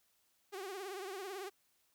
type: tone with vibrato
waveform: sawtooth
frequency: 385.8 Hz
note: G4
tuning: 28 cents flat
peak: -38 dBFS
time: 0.52-1.5 s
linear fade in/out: 20 ms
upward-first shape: triangle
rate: 18 Hz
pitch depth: 130 cents each way
effects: white hiss -75 dBFS RMS until 1.94 s